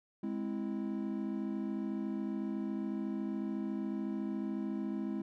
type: chord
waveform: triangle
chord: Ab augmented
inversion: none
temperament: equal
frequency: 207.7 / 261.6 / 329.6 Hz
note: Ab3 / C4 / E4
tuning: 0 / 0 / 0 cents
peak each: -35 / -38 / -38 dBFS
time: 0.23-5.22 s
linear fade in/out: 5 ms
effects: none